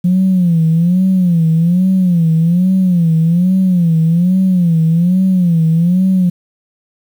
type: tone with vibrato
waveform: sine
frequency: 174.61 Hz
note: F3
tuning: in tune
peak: -7 dBFS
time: 0.04-6.3 s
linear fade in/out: 10 ms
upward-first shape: sine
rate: 1.2 Hz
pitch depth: 140 cents each way
effects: tanh soft clip ceiling -4 dBFS + 7-bit